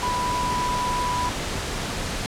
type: tone in noise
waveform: sine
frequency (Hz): 987.8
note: B5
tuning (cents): 0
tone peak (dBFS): -23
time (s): 0.03-1.29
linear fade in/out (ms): 0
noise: pink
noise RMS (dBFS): -28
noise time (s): 0-2.26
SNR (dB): +2
effects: low-pass 8000 Hz 12 dB/octave